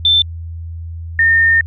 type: tone pair in turn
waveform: sine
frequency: 3548 / 1822.8 Hz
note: A7 / A#6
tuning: +14 / -39 cents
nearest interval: octave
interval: 1153 cents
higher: first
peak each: -8 dBFS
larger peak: neither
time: 0.05-0.22 / 1.19-1.61 s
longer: second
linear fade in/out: 2 ms
effects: added 83 Hz sine -24 dBFS peak until 1.66 s